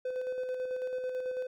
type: tone with tremolo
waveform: triangle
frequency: 508 Hz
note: B4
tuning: 49 cents sharp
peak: -29 dBFS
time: 0.05-1.47 s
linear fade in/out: 5 ms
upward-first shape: square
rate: 9.1 Hz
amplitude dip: 35%
effects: none